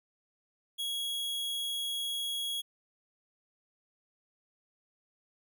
45% pulse tone, 3322 Hz, G#7, in tune, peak -32 dBFS, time 0.78-2.62 s, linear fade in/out 20 ms, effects none

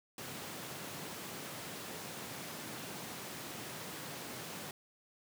pink high-pass noise, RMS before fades -45 dBFS, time 0.18-4.71 s, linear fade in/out 2 ms, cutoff 120 Hz, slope 24 dB/octave, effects none

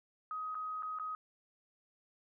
sine tone with dropouts, 1259 Hz, D#6, 20 cents sharp, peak -37 dBFS, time 0.31-1.15 s, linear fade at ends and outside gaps 1 ms, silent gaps 0.546-0.552 / 0.824-0.831 / 0.987-0.997 s, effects none

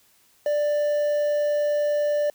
triangle tone with quantisation, 590 Hz, D5, 8 cents sharp, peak -18 dBFS, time 0.46-2.3 s, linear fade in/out 2 ms, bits 7, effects white hiss -60 dBFS RMS until 2.34 s

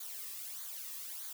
blue noise with flanger, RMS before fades -44 dBFS, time 0-1.33 s, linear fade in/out 5 ms, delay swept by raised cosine 0.37 to 1.37 ms, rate 1.6 Hz, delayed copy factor -0.65, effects none

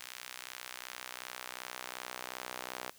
sawtooth tone with high-pass filter sweep, 62.7 Hz, B1, 27 cents sharp, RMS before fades -45 dBFS, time 0-2.9 s, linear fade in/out 0 ms, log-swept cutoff 2000 to 670 Hz, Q 0.71, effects white hiss -60 dBFS RMS until 2.98 s

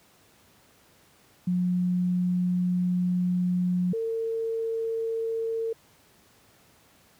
sine tone pair in turn, 179.6 / 452.6 Hz, F3 / A4, +49 / +49 cents, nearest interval octave + major third, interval 1600 cents, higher second, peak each -22 / -26 dBFS, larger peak first, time 1.47-3.93 / 3.93-5.73 s, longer first, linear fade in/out 5 ms, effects pink hiss -59 dBFS RMS until 7.19 s + high-pass 80 Hz 12 dB/octave

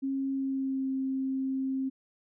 sine tone with pitch glide, 270.5 to 265.7 Hz, C#4 to C4, -42 to +27 cents, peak -28 dBFS, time 0.02-1.9 s, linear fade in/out 20 ms, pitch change -31 cents, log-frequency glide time 0.27-0.9 s, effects none

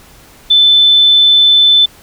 sine tone, 3520 Hz, A7, in tune, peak -4 dBFS, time 0.5-1.86 s, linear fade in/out 10 ms, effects pink hiss -41 dBFS RMS until 2.02 s

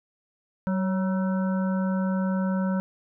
harmonic tone with a mistuned harmonic, 190 Hz, F#3, 46 cents sharp, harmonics 1 / 3 / 5 / 7 / 8, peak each -23 / -33 / -37 / -40 / -41 dBFS, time 0.67-2.8 s, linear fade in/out 0 ms, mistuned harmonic 3, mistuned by -48 cents, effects none

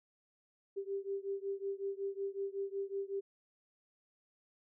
sine beating tone pair, 392 / 397.4 Hz, G4 / G4, 0 / +24 cents, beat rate 5.4 Hz, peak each -39 / -40 dBFS, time 0.76-3.21 s, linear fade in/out 20 ms, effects none

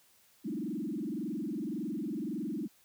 sine tone with frequency modulation, 261.6 Hz, C4, in tune, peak -33 dBFS, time 0.44-2.68 s, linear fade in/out 20 ms, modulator 21.8 Hz, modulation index 3.2, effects white hiss -65 dBFS RMS until 2.84 s

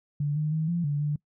sine tone with pitch steps, 145.8 / 152.5 / 157.9 / 171.7 / 145.1 / 148 Hz, D3 / D#3 / D#3 / F3 / D3 / D3, -12 / -34 / +26 / -29 / -21 / +14 cents, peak -24 dBFS, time 0.2-1.16 s, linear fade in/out 5 ms, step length 160 ms, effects noise-tail reverb RT60 0.1 s tail -23 dB re dry

